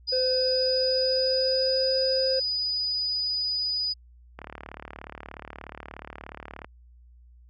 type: tone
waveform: sine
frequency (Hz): 4957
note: D#8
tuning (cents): -7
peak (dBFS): -25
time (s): 0.07-3.94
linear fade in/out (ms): 20
type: tone with pitch glide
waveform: triangle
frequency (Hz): 513 to 525.3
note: C5 to C5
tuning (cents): -34 to +7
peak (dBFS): -22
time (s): 0.12-2.4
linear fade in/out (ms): 10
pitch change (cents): +41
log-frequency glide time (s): 0.31-1.9
type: click train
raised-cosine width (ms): 0.5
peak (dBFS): -23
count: 84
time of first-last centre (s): 4.39-6.645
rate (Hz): 36.8
effects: added 60 Hz sine -50 dBFS peak until 7.49 s